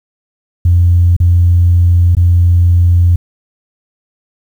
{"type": "tone with dropouts", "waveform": "sine", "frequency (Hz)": 87.31, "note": "F2", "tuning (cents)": 0, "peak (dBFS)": -4, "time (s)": [0.65, 3.16], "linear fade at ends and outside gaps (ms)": 5, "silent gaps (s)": [[1.166, 1.201], [2.151, 2.168]], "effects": ["tanh soft clip ceiling 0 dBFS", "7-bit"]}